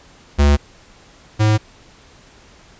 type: tone pair in turn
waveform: square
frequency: 71.8 / 107.58 Hz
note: D2 / A2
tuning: -39 / -39 cents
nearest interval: perfect fifth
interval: 700 cents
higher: second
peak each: -10 / -12 dBFS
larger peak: first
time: 0.38-0.57 / 1.39-1.58 s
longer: neither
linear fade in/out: 20 ms
effects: pink hiss -47 dBFS RMS until 2.79 s + resampled to 16000 Hz